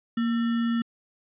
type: tone with sample-and-hold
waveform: sine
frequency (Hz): 233.1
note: A#3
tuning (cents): 0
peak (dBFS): -22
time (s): 0.17-0.82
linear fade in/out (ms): 5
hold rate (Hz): 1575
effects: resampled to 8000 Hz